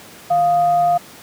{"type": "tone with frequency modulation", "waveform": "sine", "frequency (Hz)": 700, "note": "F5", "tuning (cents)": 4, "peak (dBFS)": -12, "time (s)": [0.3, 0.98], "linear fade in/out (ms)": 10, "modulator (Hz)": 545, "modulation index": 0.26, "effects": ["pink hiss -40 dBFS RMS until 1.22 s", "high-pass 150 Hz 12 dB/octave"]}